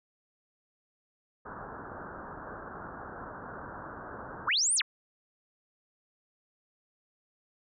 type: low-pass noise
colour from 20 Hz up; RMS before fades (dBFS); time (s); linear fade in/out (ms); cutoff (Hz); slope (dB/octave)
white; -43; 1.45-4.49; 10; 1600; 96
type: linear two-way sweep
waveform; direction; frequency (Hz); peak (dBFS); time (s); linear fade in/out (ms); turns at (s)
sine; up then down; 800 to 9900 to 800; -24; 4.47-4.82; 10; 4.75
effects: none